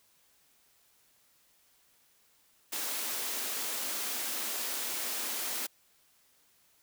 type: high-pass noise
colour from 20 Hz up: white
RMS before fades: -35 dBFS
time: 2.72-5.67 s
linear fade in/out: 10 ms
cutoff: 210 Hz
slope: 96 dB/octave
effects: white hiss -67 dBFS RMS until 6.82 s